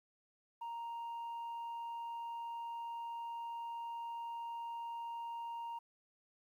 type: tone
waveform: sine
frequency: 932.3 Hz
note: A#5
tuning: in tune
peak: -38 dBFS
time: 0.61-5.79 s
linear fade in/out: 10 ms
effects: tanh soft clip ceiling -40 dBFS + 12-bit